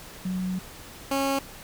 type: tone pair in turn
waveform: sine / 15% pulse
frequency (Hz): 185 / 273.8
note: F#3 / C#4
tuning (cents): 0 / -21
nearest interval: perfect fifth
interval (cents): 679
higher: second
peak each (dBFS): -26 / -17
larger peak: second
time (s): 0.25-0.59 / 1.11-1.39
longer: first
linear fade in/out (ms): 5
effects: pink hiss -44 dBFS RMS until 1.63 s